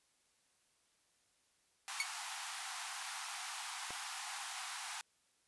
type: high-pass noise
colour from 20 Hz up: pink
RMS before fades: -44 dBFS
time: 1.88-5.01 s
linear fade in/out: 0 ms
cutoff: 730 Hz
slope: 96 dB/octave
type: tone with exponential decay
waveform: sawtooth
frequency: 2227 Hz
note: C#7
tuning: 7 cents sharp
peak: -26 dBFS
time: 2-2.09 s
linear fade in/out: 1 ms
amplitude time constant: 18 ms
type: click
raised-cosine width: 0.5 ms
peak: -29 dBFS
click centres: 3.906 s
effects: white hiss -75 dBFS RMS until 5.47 s + resampled to 24000 Hz